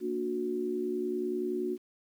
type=chord; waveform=sine; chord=Bb augmented; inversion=none; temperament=equal with one note detuned; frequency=233.1 / 293.7 / 364.1 Hz; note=Bb3 / D4 / F#4; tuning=0 / 0 / -28 cents; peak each=-37 / -37 / -31 dBFS; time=0-1.78 s; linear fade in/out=50 ms; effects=10-bit